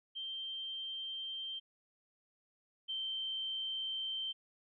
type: tone pair in turn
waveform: sine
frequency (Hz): 3145 / 3121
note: G7 / G7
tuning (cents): +5 / -8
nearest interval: unison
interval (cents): 13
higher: first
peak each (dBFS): -39 / -36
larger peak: second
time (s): 0.15-1.6 / 2.88-4.33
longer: neither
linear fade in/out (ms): 20
effects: none